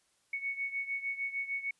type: beating tone pair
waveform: sine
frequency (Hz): 2217 / 2223.6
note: C#7 / C#7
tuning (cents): 0 / +5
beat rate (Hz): 6.6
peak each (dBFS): -35 / -39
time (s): 0.33-1.71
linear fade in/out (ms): 5
effects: white hiss -72 dBFS RMS until 1.79 s + resampled to 24000 Hz